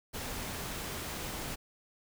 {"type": "noise", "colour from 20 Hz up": "pink", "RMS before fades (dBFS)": -39, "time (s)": [0.13, 1.56], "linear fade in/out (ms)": 20, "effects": []}